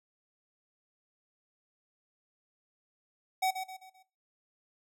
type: tone with echo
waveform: square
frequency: 754 Hz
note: F#5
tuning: 32 cents sharp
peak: -27 dBFS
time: 3.42-3.51 s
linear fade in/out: 10 ms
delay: 130 ms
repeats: 4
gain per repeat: -8 dB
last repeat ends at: 4.03 s
effects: noise-tail reverb RT60 0.3 s tail -18 dB re dry